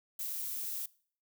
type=noise; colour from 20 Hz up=violet; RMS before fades=-38 dBFS; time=0.19-0.86 s; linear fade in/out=5 ms; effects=noise-tail reverb RT60 0.5 s tail -22 dB re dry